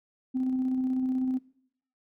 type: tone with tremolo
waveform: sine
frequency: 258.2 Hz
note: C4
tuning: 23 cents flat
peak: -23 dBFS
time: 0.34-1.39 s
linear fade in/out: 20 ms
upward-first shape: square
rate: 16 Hz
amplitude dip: 25%
effects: noise-tail reverb RT60 0.7 s tail -23 dB re dry + tanh soft clip ceiling -21 dBFS